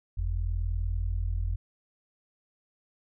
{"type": "tone pair together", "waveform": "sine", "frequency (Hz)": [45.56, 86], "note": ["F#1", "F2"], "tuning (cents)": [-26, -26], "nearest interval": "major seventh", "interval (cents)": 1100, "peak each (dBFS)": [-28, -31], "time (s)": [0.17, 1.56], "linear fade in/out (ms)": 10, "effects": []}